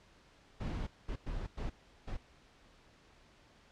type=noise bursts at uneven times; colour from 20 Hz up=brown; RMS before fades=-38 dBFS; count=5; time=0.6-0.87 / 1.08-1.16 / 1.26-1.47 / 1.57-1.7 / 2.07-2.17 s; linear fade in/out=10 ms; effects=pink hiss -63 dBFS RMS until 3.71 s + low-pass 5000 Hz 12 dB/octave